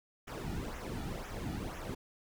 brown noise with flanger, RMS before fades -40 dBFS, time 0.27-1.95 s, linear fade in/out 10 ms, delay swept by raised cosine 0.22 to 1.92 ms, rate 2 Hz, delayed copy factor -0.7, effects none

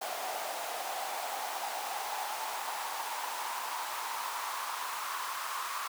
pink noise with high-pass filter sweep, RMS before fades -37 dBFS, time 0.01-5.88 s, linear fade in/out 10 ms, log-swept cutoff 700 to 1100 Hz, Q 4.7, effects none

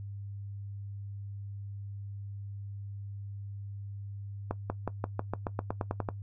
accelerating click train, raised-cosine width 1 ms, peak -17 dBFS, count 13, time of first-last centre 4.51-6.088 s, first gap 190 ms, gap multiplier 0.93, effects noise-tail reverb RT60 0.1 s tail -17 dB re dry + added 100 Hz sine -38 dBFS peak until 6.22 s

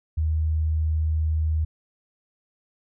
sine tone, 78.5 Hz, D#2, 16 cents sharp, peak -20 dBFS, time 0.17-1.65 s, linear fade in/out 10 ms, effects none

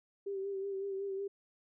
sine tone with vibrato, 392 Hz, G4, in tune, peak -35 dBFS, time 0.26-1.28 s, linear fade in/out 10 ms, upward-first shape sine, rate 5.4 Hz, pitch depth 35 cents each way, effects none

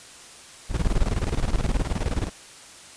brown noise with tremolo, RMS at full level -21 dBFS, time 0.69-2.31 s, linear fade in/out 50 ms, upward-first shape square, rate 19 Hz, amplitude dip 75%, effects white hiss -45 dBFS RMS until 2.96 s + resampled to 22050 Hz

